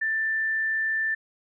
sine tone, 1773 Hz, A6, 13 cents sharp, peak -23 dBFS, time 0.01-1.15 s, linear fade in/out 10 ms, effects none

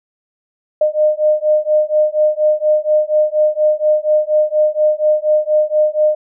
sine beating tone pair, 608 / 612.2 Hz, D#5 / D#5, -40 / -28 cents, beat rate 4.2 Hz, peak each -14 dBFS, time 0.81-6.15 s, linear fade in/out 5 ms, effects none

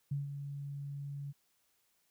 sine tone with ADSR envelope, 141.6 Hz, C#3, 37 cents sharp, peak -31 dBFS, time 0.11-1.33 s, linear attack 8 ms, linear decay 150 ms, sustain -8 dB, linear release 30 ms, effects white hiss -75 dBFS RMS until 2.1 s

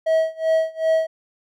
triangle tone with tremolo, 643 Hz, E5, 43 cents flat, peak -12 dBFS, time 0.06-1.07 s, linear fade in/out 10 ms, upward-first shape sine, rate 2.6 Hz, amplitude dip 95%, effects none

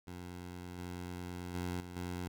15% pulse tone with level steps, 89.1 Hz, F2, 35 cents sharp, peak -38 / -35 / -30 / -39 / -32 dBFS, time 0.07-2.28 s, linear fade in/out 5 ms, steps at 0.78 / 1.54 / 1.8 / 1.96 s, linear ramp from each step 5 ms, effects none

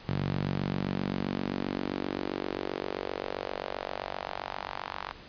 sawtooth tone with high-pass filter sweep, 47.61 Hz, G1, 50 cents flat, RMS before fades -34 dBFS, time 0.08-5.12 s, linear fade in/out 0 ms, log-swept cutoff 130 to 1000 Hz, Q 2.1, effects pink hiss -49 dBFS RMS until 5.28 s + resampled to 11025 Hz

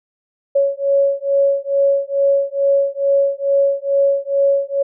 sine beating tone pair, 555 / 557.3 Hz, C#5 / C#5, +2 / +9 cents, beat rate 2.3 Hz, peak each -16 dBFS, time 0.55-4.83 s, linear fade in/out 10 ms, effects none

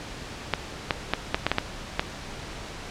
clicks, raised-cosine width 0.3 ms, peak -5 dBFS, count 8, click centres 0.537 / 0.908 / 1.136 / 1.345 / 1.466 / 1.516 / 1.584 / 1.995 s, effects pink hiss -38 dBFS RMS until 2.9 s + low-pass 6000 Hz 12 dB/octave

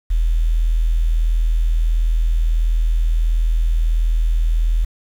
sine tone, 40.74 Hz, E1, 20 cents flat, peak -13 dBFS, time 0.1-4.85 s, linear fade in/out 10 ms, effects 7-bit

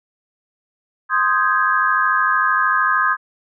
sine chord, Ab major seventh, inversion first, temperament equal, 1046.5 / 1244.5 / 1568 / 1661.2 Hz, C6 / Eb6 / G6 / Ab6, 0 / 0 / 0 / 0 cents, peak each -20 / -18 / -21 / -20 dBFS, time 1.09-3.17 s, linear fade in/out 50 ms, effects none

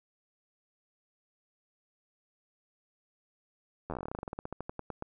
slowing click train, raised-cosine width 1 ms, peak -23 dBFS, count 25, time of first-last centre 3.9-5.024 s, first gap 11 ms, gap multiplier 1.11, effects none

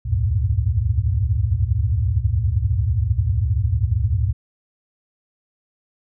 sine tone cluster, 66.5 / 77.3 / 92.3 / 101.8 / 114.5 Hz, C2 / D#2 / F#2 / G#2 / A#2, +29 / -11 / -4 / -34 / -31 cents, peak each -23 dBFS, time 0.05-4.33 s, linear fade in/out 20 ms, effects none

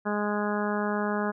harmonic tone, 207.7 Hz, G#3, in tune, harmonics 1 / 2 / 3 / 4 / 5 / 6 / 7 / 8, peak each -29 / -32 / -34 / -35 / -36 / -37 / -37 / -38 dBFS, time 0.05-1.32 s, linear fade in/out 20 ms, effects none

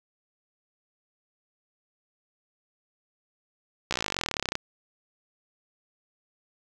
slowing click train, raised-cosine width 0.2 ms, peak -10 dBFS, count 29, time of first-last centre 3.91-4.554 s, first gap 15 ms, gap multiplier 1.03, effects none

